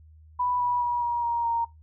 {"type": "tone with pitch steps", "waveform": "sine", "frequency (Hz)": [987.8, 975.9, 964.1, 952.5, 941, 929.7], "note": ["B5", "B5", "B5", "A#5", "A#5", "A#5"], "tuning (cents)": [0, -21, -42, 37, 16, -5], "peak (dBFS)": -23, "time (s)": [0.39, 1.65], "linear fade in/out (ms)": 10, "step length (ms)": 210, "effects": ["noise-tail reverb RT60 0.2 s tail -21 dB re dry", "added 78 Hz sine -49 dBFS peak until 1.82 s"]}